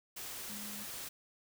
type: tone in noise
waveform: sine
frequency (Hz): 207.7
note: G#3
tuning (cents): 0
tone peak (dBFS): -48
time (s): 0.49-0.84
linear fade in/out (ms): 10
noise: white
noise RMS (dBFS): -44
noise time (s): 0.16-1.09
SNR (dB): -7
effects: none